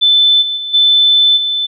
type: tone with level steps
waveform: sine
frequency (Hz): 3520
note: A7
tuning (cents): 0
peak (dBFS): -6 / -15 / -19 / -6 / -13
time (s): 0.01-1.67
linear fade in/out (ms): 20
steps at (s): 0.41 / 0.56 / 0.73 / 1.36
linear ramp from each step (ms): 20
effects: none